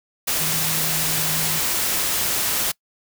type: tone in noise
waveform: sine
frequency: 158.7 Hz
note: D#3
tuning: 35 cents sharp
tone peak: -30 dBFS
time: 0.4-1.6 s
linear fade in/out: 10 ms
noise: white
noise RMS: -22 dBFS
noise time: 0.27-2.72 s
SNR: -11 dB
effects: noise-tail reverb RT60 0.1 s tail -24 dB re dry